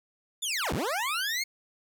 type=linear two-way sweep; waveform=20% pulse; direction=down then up; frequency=3648 to 47 to 2203 Hz; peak=-23 dBFS; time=0.42-1.44 s; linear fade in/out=10 ms; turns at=0.73 s; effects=none